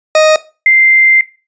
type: tone pair in turn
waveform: 40% pulse / sine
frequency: 622.3 / 2088 Hz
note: D#5 / C7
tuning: 0 / -4 cents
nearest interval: octave + major sixth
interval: 2096 cents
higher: second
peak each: -4 dBFS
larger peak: neither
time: 0.15-0.36 / 0.66-1.21 s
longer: second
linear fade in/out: 2 ms
effects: noise-tail reverb RT60 0.3 s tail -17 dB re dry + resampled to 16000 Hz